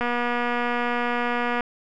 click train, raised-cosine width 0.5 ms, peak -11 dBFS, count 386, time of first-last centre 0.01-1.608 s, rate 241 Hz, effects none

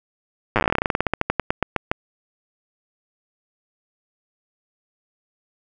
slowing click train, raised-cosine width 0.5 ms, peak -3 dBFS, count 28, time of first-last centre 0.56-1.915 s, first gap 8 ms, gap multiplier 1.12, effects none

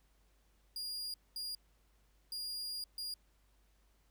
40% pulse tone bursts at uneven times, 4836 Hz, D8, 50 cents sharp, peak -38 dBFS, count 4, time 0.76-1.14 / 1.36-1.55 / 2.32-2.84 / 2.98-3.14 s, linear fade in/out 2 ms, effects added 50 Hz sine -68 dBFS peak until 4.1 s + pink hiss -75 dBFS RMS until 4.1 s

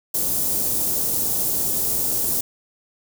white band-stop noise, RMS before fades -22 dBFS, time 0.14-2.41 s, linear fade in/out 5 ms, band 510 to 8200 Hz, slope 12 dB/octave, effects none

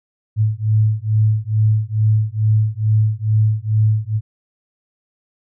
sine beating tone pair, 107.1 / 109.4 Hz, A2 / A2, -46 / -9 cents, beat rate 2.3 Hz, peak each -16 dBFS, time 0.36-4.21 s, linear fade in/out 50 ms, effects none

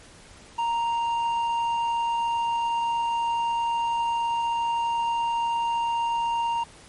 sine tone with hard clipping, 932 Hz, A#5, 1 cent flat, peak -24 dBFS, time 0.58-6.64 s, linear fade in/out 10 ms, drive 5 dB, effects pink hiss -49 dBFS RMS until 6.88 s + MP3 48 kbps

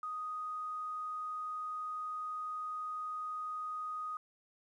sine tone with quantisation, 1246 Hz, D#6, 2 cents sharp, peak -37 dBFS, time 0.03-4.17 s, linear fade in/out 2 ms, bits 11, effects resampled to 24000 Hz

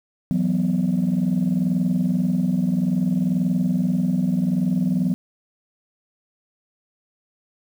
sine chord, E suspended second, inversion none, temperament just, 164.81 / 185.42 / 247.2 Hz, E3 / F#3 / B3, 0 / +4 / +2 cents, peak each -23 / -19 / -22 dBFS, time 0.31-5.14 s, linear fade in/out 0 ms, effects tanh soft clip ceiling -13 dBFS + 8-bit

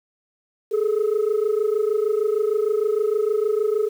sine tone pair together, 413.5 / 440 Hz, G#4 / A4, -8 / 0 cents, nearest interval minor second, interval 108 cents, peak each -19 dBFS, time 0.71-3.89 s, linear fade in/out 20 ms, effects tanh soft clip ceiling -15 dBFS + 8-bit

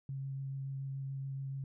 sine tone with vibrato, 135.9 Hz, C#3, 34 cents flat, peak -37 dBFS, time 0.09-1.64 s, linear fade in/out 2 ms, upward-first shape sine, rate 7 Hz, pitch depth 10 cents each way, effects none

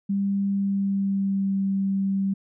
sine tone with pitch glide, 198.2 to 194.91 Hz, G3 to G3, +19 to -10 cents, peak -21 dBFS, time 0.09-2.34 s, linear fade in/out 10 ms, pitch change -29 cents, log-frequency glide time 0.49-1.58 s, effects none

